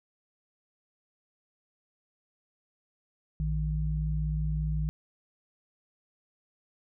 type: tone pair together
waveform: sine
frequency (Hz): 57.56 / 154.3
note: A#1 / D#3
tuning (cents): -21 / -14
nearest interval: octave + perfect fourth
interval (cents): 1707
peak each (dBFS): -29 / -30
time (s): 3.4-4.89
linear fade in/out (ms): 0
effects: none